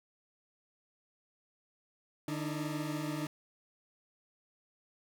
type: tone cluster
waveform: 40% pulse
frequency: 150.8 / 295.2 / 316.1 Hz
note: D3 / D4 / D#4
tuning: +46 / +9 / +27 cents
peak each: -38 / -38 / -39 dBFS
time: 2.28-3.27 s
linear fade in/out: 2 ms
effects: none